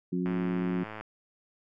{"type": "harmonic tone", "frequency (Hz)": 89.9, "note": "F#2", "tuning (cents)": -49, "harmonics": [2, 3, 4], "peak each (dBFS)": [-29, -33, -35], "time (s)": [0.12, 0.84], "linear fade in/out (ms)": 10}
{"type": "click train", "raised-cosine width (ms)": 0.5, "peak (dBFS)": -25, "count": 82, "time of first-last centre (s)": [0.26, 1.01], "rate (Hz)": 108}
{"effects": []}